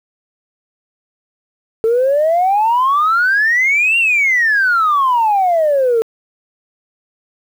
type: exponential two-way sweep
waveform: sine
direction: up then down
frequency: 440 to 2794 to 440 Hz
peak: -9 dBFS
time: 1.84-6.02 s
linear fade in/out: 0 ms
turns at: 3.98 s
effects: tanh soft clip ceiling -7 dBFS + 7-bit